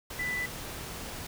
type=tone in noise; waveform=sine; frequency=1989 Hz; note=B6; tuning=12 cents sharp; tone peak=-30 dBFS; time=0.19-0.46 s; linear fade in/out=5 ms; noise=pink; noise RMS=-40 dBFS; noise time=0.1-1.27 s; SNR=+7 dB; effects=none